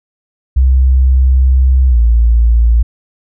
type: tone with pitch glide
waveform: sine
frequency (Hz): 64.9 to 57.49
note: C2 to A#1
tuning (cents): -13 to -23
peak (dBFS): -5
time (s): 0.56-2.83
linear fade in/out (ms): 10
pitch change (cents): -210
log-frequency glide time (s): 1.88-1.98
effects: none